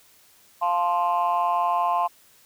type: chord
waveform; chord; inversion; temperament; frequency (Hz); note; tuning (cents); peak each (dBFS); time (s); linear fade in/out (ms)
sine; F major; none; just; 698.5 / 873.1 / 1047.7; F5 / A5 / C6; 0 / -14 / +2; -23 / -24 / -22; 0.61-2.08; 20
effects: tanh soft clip ceiling -14 dBFS + white hiss -56 dBFS RMS until 2.45 s